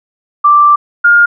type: tone pair in turn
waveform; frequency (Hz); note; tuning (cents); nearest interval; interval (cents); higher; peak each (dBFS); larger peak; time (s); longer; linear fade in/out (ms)
sine; 1174.7 / 1415.7; D6 / F6; 0 / +23; minor third; 323; second; -3; neither; 0.44-0.76 / 1.04-1.26; first; 10
effects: none